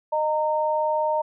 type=tone pair together; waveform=sine; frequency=615 / 920 Hz; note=D#5 / A#5; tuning=-20 / -23 cents; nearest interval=perfect fifth; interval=697 cents; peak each=-23 dBFS; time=0.12-1.22 s; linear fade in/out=10 ms; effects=none